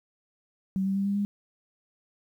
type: tone with pitch steps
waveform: sine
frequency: 191.2 / 194.09 / 197.03 / 200 / 203 Hz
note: G3 / G3 / G3 / G3 / G#3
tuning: -43 / -17 / +9 / +35 / -39 cents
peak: -24 dBFS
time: 0.76-1.25 s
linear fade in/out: 0 ms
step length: 98 ms
effects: 10-bit